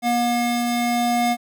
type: tone pair together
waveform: square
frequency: 239.6 / 718 Hz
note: A#3 / F5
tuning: +48 / +48 cents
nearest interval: octave + perfect fifth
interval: 1900 cents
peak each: -22 dBFS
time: 0.02-1.37 s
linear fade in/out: 50 ms
effects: none